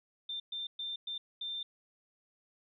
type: tone bursts at uneven times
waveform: sine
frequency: 3584 Hz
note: A7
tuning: 31 cents sharp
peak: -36 dBFS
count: 5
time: 0.29-0.4 / 0.52-0.67 / 0.79-0.96 / 1.07-1.18 / 1.41-1.63 s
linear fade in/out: 5 ms
effects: none